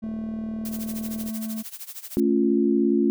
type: tone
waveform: triangle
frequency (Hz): 220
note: A3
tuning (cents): 0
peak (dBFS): -26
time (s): 0.02-1.63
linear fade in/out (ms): 20
type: click train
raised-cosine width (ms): 2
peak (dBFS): -28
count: 51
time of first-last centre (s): 0.04-1.287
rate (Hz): 40.1
type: noise with tremolo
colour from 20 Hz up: blue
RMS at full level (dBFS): -35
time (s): 0.65-2.2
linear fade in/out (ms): 2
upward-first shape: sine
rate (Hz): 13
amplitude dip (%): 85
type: chord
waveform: sine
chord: A augmented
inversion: none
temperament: equal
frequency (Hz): 220 / 277.2 / 349.2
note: A3 / C#4 / E#4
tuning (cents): 0 / 0 / 0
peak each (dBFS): -22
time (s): 2.17-3.1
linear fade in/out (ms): 0
effects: none